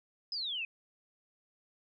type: exponential sweep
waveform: sine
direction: down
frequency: 5150 to 2489 Hz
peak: -34 dBFS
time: 0.32-0.65 s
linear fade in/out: 2 ms
effects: none